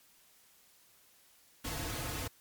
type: noise with comb filter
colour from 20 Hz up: pink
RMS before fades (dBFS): -38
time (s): 1.64-2.28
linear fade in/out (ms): 10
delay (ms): 5.1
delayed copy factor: -0.75
effects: white hiss -64 dBFS RMS until 2.4 s + MP3 96 kbps